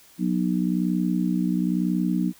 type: harmonic tone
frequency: 61 Hz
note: B1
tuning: 21 cents flat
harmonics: 3 / 4 / 5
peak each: -23 / -26 / -27 dBFS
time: 0.18-2.33 s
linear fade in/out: 50 ms
effects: white hiss -53 dBFS RMS until 2.39 s